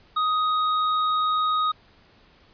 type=tone with hard clipping; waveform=triangle; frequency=1251 Hz; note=D#6; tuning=9 cents sharp; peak=-22 dBFS; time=0.16-1.72 s; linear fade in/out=10 ms; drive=14 dB; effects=pink hiss -56 dBFS RMS until 2.53 s + resampled to 11025 Hz